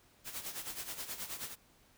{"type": "noise with tremolo", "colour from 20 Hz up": "white", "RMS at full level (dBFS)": -40, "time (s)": [0.24, 1.56], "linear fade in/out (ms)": 50, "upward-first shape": "sine", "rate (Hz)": 9.4, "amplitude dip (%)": 70, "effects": ["pink hiss -66 dBFS RMS until 1.97 s"]}